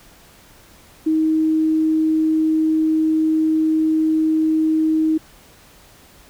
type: tone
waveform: sine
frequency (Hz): 315.5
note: D#4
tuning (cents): +24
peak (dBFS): -14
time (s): 1.06-5.18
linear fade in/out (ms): 10
effects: pink hiss -48 dBFS RMS until 6.29 s